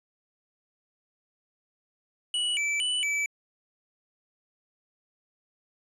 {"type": "tone with pitch steps", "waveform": "square", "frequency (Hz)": [2940, 2319, 2977, 2306], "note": ["F#7", "D7", "F#7", "D7"], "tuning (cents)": [-12, -22, 10, -32], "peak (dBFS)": -26, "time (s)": [2.34, 3.26], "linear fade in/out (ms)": 2, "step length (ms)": 230, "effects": ["resampled to 24000 Hz"]}